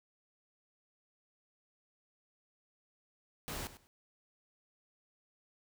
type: noise with echo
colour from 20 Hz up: pink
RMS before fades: -41 dBFS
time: 3.48-3.67 s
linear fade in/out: 0 ms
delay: 100 ms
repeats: 2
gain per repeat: -14 dB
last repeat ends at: 3.87 s
effects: none